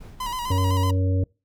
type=noise with tremolo; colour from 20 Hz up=brown; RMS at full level=-37 dBFS; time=0-0.72 s; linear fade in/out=10 ms; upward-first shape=triangle; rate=4.5 Hz; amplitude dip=60%
type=tone with vibrato; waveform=45% pulse; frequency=987.8 Hz; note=B5; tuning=in tune; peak=-27 dBFS; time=0.2-0.91 s; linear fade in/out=5 ms; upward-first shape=square; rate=7.9 Hz; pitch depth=53 cents each way
type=harmonic tone; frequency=93.3 Hz; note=F#2; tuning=15 cents sharp; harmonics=1 / 3 / 5 / 6; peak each=-19 / -29 / -33 / -35 dBFS; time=0.5-1.24 s; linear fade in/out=5 ms
effects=noise-tail reverb RT60 0.3 s tail -25 dB re dry